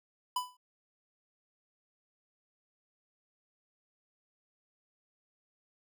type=tone with exponential decay; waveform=square; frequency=996 Hz; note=B5; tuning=14 cents sharp; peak=-28 dBFS; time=0.36-0.57 s; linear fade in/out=5 ms; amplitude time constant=44 ms; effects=none